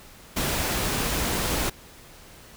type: noise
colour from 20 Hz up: pink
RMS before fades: -26 dBFS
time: 0.36-1.7 s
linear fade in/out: 10 ms
effects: pink hiss -48 dBFS RMS until 2.56 s